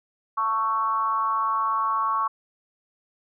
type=tone with frequency modulation; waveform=sine; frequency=1108.7 Hz; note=C#6; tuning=in tune; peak=-21 dBFS; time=0.37-2.28 s; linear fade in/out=10 ms; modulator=217 Hz; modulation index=0.69; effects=none